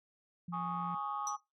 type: tone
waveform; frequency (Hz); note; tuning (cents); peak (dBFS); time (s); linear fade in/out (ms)
sine; 174.61; F3; 0; -39; 0.48-0.95; 5
type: chord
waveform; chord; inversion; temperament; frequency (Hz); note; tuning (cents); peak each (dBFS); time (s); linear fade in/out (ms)
sine; Ab suspended fourth; none; just; 830.6 / 1107.5 / 1245.9; Ab5 / Db6 / Eb6; 0 / -2 / +2; -39; 0.52-1.37; 20
type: tone with exponential decay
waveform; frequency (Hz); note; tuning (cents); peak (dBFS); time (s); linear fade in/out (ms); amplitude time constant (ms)
sine; 5900; F#8; -6; -32; 1.27-1.4; 1; 27
effects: noise-tail reverb RT60 0.2 s tail -20 dB re dry + tanh soft clip ceiling -27 dBFS